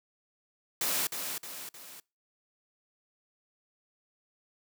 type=noise with echo; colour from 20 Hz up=white; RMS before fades=-30 dBFS; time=0.81-1.07 s; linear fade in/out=2 ms; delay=310 ms; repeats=3; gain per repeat=-6 dB; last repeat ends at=2 s; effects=noise-tail reverb RT60 0.3 s tail -26 dB re dry + high-pass 150 Hz 12 dB/octave